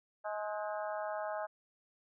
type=harmonic tone with a mistuned harmonic; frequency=210.6 Hz; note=G#3; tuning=24 cents sharp; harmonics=3 / 4 / 5 / 6 / 7 / 8; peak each=-38 / -41 / -47 / -46 / -49 / -50 dBFS; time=0.24-1.47 s; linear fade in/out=20 ms; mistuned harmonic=8; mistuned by=-75 cents; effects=none